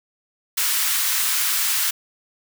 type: high-pass noise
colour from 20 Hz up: white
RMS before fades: -21 dBFS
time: 0.57-1.91 s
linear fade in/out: 10 ms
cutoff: 1100 Hz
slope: 24 dB/octave
effects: none